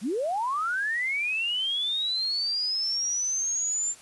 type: linear sweep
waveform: sine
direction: up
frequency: 171.9 to 7300 Hz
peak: -25 dBFS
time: 0.01-3.95 s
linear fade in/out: 50 ms
effects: white hiss -50 dBFS RMS until 4.01 s + resampled to 24000 Hz